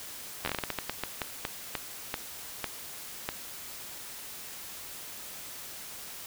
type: slowing click train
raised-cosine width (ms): 0.3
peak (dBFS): -14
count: 18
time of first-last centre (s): 0.45-3.29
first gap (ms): 11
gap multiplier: 1.29
effects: white hiss -43 dBFS RMS until 6.26 s